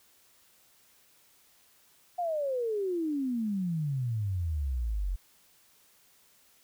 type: exponential sweep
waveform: sine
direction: down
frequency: 725 to 43.01 Hz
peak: -28 dBFS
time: 2.18-5.16 s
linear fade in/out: 10 ms
effects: white hiss -63 dBFS RMS until 6.63 s